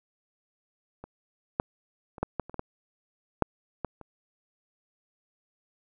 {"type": "clicks", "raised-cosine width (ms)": 1, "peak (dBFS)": [-27, -10, -29, -12, -14, -29, -25, -17, -7, -16, -30], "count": 11, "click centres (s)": [1.04, 1.599, 2.182, 2.23, 2.397, 2.496, 2.543, 2.594, 3.423, 3.847, 4.013], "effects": []}